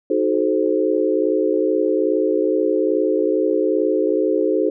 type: chord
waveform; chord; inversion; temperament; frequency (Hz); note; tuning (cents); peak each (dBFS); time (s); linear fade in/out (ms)
sine; D# diminished seventh; none; equal with one note detuned; 311.1 / 370 / 432.4 / 523.3; D#4 / F#4 / A4 / C5; 0 / 0 / -30 / 0; -21 / -21 / -20 / -22; 0.1-4.7; 5
effects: none